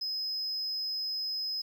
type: tone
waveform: sine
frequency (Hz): 5080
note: D#8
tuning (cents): +35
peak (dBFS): -29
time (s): 0.01-1.62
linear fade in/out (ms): 10
effects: tanh soft clip ceiling -30 dBFS + 10-bit